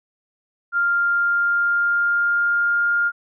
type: tone with pitch glide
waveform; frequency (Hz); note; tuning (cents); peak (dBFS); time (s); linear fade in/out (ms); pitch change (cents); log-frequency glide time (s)
sine; 1396.9 to 1409.1; F6 to F6; 0 to +15; -16; 0.72-3.12; 50; +15; 0.91-2.91
effects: none